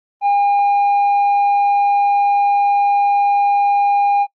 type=tone with tanh clipping; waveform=sine; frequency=809 Hz; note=G#5; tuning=46 cents flat; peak=-12 dBFS; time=0.21-4.27 s; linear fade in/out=50 ms; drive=3 dB; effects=noise-tail reverb RT60 0.1 s tail -25 dB re dry + Opus 24 kbps